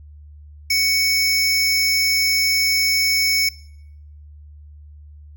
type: tone pair together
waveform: square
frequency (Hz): 2234 / 5306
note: C#7 / E8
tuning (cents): +13 / +10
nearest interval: octave + minor third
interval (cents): 1497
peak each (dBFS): -19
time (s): 0.7-3.49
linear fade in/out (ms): 5
effects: noise-tail reverb RT60 0.8 s tail -22 dB re dry + added 74 Hz sine -39 dBFS peak until 5.36 s